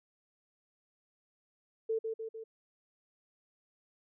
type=tone with echo; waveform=sine; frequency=446.1 Hz; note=A4; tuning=24 cents sharp; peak=-29 dBFS; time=1.89-1.99 s; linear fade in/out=10 ms; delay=150 ms; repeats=3; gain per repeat=-4 dB; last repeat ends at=2.44 s; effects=none